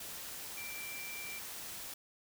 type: tone in noise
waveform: sine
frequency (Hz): 2349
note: D7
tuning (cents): 0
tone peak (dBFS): -44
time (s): 0.57-1.39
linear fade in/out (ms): 5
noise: white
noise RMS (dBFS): -45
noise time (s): 0-1.94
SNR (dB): -2
effects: none